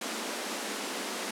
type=high-pass noise; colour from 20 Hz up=pink; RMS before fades=-35 dBFS; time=0.01-1.31 s; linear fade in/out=5 ms; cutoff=200 Hz; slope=96 dB/octave; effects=low-pass 10000 Hz 12 dB/octave